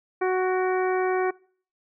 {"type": "harmonic tone with a mistuned harmonic", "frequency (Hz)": 370.8, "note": "F#4", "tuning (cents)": 4, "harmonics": [1, 2, 3, 4, 5, 6], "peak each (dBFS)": [-22, -28, -32, -34, -36, -38], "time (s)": [0.21, 1.31], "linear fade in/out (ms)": 10, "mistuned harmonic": 6, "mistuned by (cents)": 50, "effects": ["noise-tail reverb RT60 0.5 s tail -24 dB re dry"]}